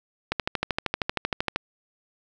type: click train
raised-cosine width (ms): 0.3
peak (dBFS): -8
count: 17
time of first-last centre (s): 0.32-1.56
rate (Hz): 12.9
effects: none